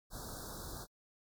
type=band-stop noise; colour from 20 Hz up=pink; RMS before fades=-45 dBFS; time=0.1-0.87 s; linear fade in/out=50 ms; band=1600 to 3700 Hz; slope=96 dB/octave; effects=MP3 96 kbps